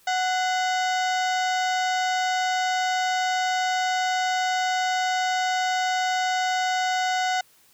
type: harmonic tone with a mistuned harmonic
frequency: 740 Hz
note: F#5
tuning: in tune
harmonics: 1 / 2 / 3 / 4 / 5 / 6 / 7 / 8 / 9 / 10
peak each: -23 / -29 / -33 / -35 / -37 / -39 / -40 / -41 / -42 / -43 dBFS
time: 0.07-7.41 s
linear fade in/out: 5 ms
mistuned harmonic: 3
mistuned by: -140 cents
effects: white hiss -58 dBFS RMS until 7.73 s